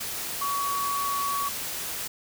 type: tone in noise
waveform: sine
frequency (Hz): 1125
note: C#6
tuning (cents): +25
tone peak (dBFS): -26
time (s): 0.41-1.49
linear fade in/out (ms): 10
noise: white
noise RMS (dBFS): -33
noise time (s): 0-2.08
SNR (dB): +4
effects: none